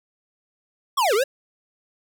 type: linear two-way sweep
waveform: square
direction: down then up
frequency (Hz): 1159 to 382.8 to 571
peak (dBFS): -18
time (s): 0.97-1.24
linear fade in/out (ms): 10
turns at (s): 1.14
effects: none